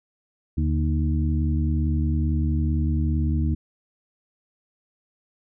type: harmonic tone with a mistuned harmonic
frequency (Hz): 77.78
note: D#2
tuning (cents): 0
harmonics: 1 / 2 / 3 / 4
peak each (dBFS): -21 / -27 / -29 / -31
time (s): 0.57-3.55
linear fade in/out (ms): 10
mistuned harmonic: 2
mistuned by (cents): -79
effects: none